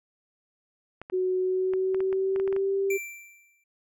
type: clicks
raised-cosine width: 0.5 ms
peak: -24 dBFS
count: 11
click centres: 1.016 / 1.099 / 1.736 / 1.946 / 2.005 / 2.128 / 2.361 / 2.399 / 2.477 / 2.527 / 2.564 s
type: tone with pitch glide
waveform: sine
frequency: 370 to 392 Hz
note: F#4 to G4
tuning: 0 to 0 cents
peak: -23 dBFS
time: 1.12-2.98 s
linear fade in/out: 20 ms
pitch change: +100 cents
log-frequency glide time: 1.39-2.75 s
type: tone with exponential decay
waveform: square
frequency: 2349 Hz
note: D7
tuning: in tune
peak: -29 dBFS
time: 2.9-3.64 s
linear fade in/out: 5 ms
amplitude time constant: 160 ms
effects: none